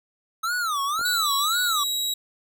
square tone with vibrato, 1273 Hz, D#6, 39 cents sharp, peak -24 dBFS, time 0.43-1.84 s, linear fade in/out 10 ms, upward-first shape sine, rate 1.9 Hz, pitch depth 250 cents each way
clicks, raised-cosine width 1 ms, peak -26 dBFS, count 2, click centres 0.993 / 1.012 s
sawtooth tone with pitch glide, 3951 to 3854 Hz, B7 to B7, 0 to -43 cents, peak -21 dBFS, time 1.05-2.14 s, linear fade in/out 5 ms, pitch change -43 cents, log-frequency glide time 1.19-1.86 s
effects none

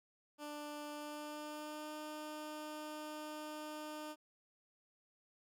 15% pulse tone with pitch glide, 295.8 to 304.5 Hz, D4 to D#4, +13 to -37 cents, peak -38 dBFS, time 0.38-4.16 s, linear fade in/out 50 ms, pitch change +50 cents, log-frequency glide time 0.92-1.93 s, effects none

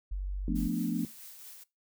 sine tone, 47.62 Hz, G1, 49 cents flat, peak -31 dBFS, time 0.11-0.68 s, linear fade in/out 10 ms
sine chord, B half-diminished seventh, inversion second, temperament equal, 174.61 / 220 / 246.9 / 293.7 Hz, F3 / A3 / B3 / D4, 0 / 0 / 0 / 0 cents, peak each -34 dBFS, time 0.48-1.05 s, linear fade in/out 2 ms
blue noise with tremolo, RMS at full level -47 dBFS, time 0.55-1.64 s, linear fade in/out 10 ms, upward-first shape triangle, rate 4.6 Hz, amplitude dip 40%
effects noise-tail reverb RT60 0.2 s tail -19 dB re dry

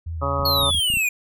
sine tone with vibrato, 81.1 Hz, E2, 28 cents flat, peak -26 dBFS, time 0.06-0.8 s, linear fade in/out 10 ms, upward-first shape square, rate 4.7 Hz, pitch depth 34 cents each way
harmonic tone, 139.6 Hz, C#3, 13 cents sharp, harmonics 1 / 2 / 3 / 4 / 5 / 6 / 7 / 8 / 9, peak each -31 / -34 / -36 / -26 / -37 / -34 / -32 / -29 / -26 dBFS, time 0.21-0.71 s, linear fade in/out 20 ms
clicks, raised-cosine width 5 ms, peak -21 dBFS, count 9, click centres 0.396 / 0.428 / 0.596 / 0.634 / 0.707 / 0.748 / 0.902 / 0.939 / 0.971 s
square exponential sweep, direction down, 4400 to 2408 Hz, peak -19 dBFS, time 0.45-1.09 s, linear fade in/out 5 ms
effects none

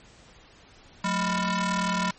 sawtooth ring-modulated tone, 403.5 Hz, G#4, 50 cents flat, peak -17 dBFS, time 1.04-2.11 s, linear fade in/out 5 ms, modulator 586 Hz, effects pink hiss -53 dBFS RMS until 2.18 s + MP3 32 kbps

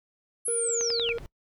sine linear sweep, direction down, 11000 to 2205 Hz, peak -26 dBFS, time 0.45-1.13 s, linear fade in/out 10 ms
triangle tone, 466.2 Hz, A#4, in tune, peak -26 dBFS, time 0.48-1.18 s, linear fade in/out 2 ms
brown noise with exponential growth, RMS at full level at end -38 dBFS, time 0.7-1.26 s, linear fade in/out 0 ms, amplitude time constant 120 ms
click train, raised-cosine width 0.3 ms, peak -21 dBFS, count 5, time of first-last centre 0.81-1.184 s, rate 10.7 Hz
effects noise-tail reverb RT60 0.1 s tail -22 dB re dry

